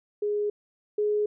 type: tone pair in turn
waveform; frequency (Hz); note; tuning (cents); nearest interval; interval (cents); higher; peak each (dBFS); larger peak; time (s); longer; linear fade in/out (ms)
sine; 415.3 / 418.9; G#4 / G#4; 0 / +15; unison; 15; second; -24 / -22; second; 0.22-0.5 / 0.98-1.26; neither; 5
effects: none